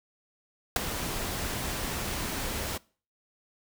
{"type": "noise with ADSR envelope", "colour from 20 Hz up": "pink", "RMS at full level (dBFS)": -20, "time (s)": [0.76, 2.78], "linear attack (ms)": 3, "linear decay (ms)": 11, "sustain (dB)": -13, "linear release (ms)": 12, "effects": ["noise-tail reverb RT60 0.4 s tail -23 dB re dry"]}